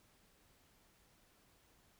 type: silence
effects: pink hiss -70 dBFS RMS until 1.99 s